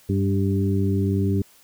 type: harmonic tone with a mistuned harmonic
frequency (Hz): 98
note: G2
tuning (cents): 0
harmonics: 1 / 2 / 3 / 4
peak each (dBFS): -21 / -24 / -27 / -28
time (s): 0.09-1.42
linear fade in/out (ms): 5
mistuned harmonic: 3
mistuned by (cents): -17
effects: white hiss -54 dBFS RMS until 1.63 s